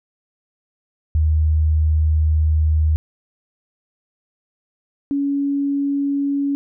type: tone pair in turn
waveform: sine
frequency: 77.78 / 281.1 Hz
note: D#2 / C#4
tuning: 0 / +24 cents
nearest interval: octave + minor seventh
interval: 2224 cents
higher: second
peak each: -13 / -17 dBFS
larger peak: first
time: 1.15-2.96 / 5.11-6.55 s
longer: first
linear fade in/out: 0 ms
effects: none